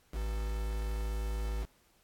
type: tone with quantisation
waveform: triangle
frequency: 53.8 Hz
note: A1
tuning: 38 cents flat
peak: -30 dBFS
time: 0.12-1.67 s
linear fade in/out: 50 ms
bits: 7
effects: pink hiss -68 dBFS RMS until 2.03 s + AAC 64 kbps